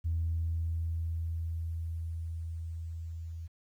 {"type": "tone with level ramp", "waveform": "sine", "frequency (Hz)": 82.41, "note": "E2", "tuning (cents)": 0, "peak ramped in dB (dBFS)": [-27, -38], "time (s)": [0.04, 3.48], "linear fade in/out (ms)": 20, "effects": ["tanh soft clip ceiling -23 dBFS", "11-bit"]}